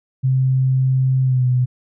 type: tone with pitch glide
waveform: sine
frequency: 131 to 125.81 Hz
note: C3 to B2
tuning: +2 to +32 cents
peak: -13 dBFS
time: 0.23-1.66 s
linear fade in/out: 20 ms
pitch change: -70 cents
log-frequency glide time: 1.23-1.46 s
effects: none